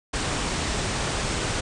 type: low-pass noise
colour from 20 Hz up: pink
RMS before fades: -27 dBFS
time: 0.13-1.61 s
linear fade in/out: 10 ms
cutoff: 9200 Hz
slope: 96 dB/octave
effects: none